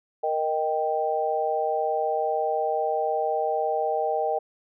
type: chord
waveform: sine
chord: Eb major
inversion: second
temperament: equal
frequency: 466.2 / 622.3 / 784 Hz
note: Bb4 / Eb5 / G5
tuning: 0 / 0 / 0 cents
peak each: -28 / -27 / -26 dBFS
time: 0.23-4.39 s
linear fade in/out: 10 ms
effects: none